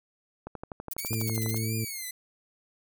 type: click train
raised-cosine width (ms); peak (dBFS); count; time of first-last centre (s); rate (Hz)
1; -23; 14; 0.47-1.544; 12.1
type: noise bursts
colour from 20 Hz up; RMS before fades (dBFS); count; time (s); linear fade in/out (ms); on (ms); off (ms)
violet; -34; 10; 0.91-1.583; 5; 25; 47
type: tone with vibrato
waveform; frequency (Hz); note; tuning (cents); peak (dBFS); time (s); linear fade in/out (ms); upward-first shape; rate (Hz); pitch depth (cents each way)
5% pulse; 2200; C#7; -14; -25; 0.98-2.11; 5; triangle; 1.6; 170
type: harmonic tone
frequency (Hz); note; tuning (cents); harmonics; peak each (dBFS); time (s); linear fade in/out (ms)
111.4; A2; +22; 1 / 2 / 3 / 4; -29 / -35 / -39 / -41; 1.1-1.85; 10
effects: none